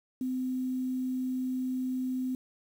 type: tone with quantisation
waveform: sine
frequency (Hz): 256.2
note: C4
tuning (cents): -36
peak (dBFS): -29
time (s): 0.21-2.35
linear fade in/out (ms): 2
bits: 9
effects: none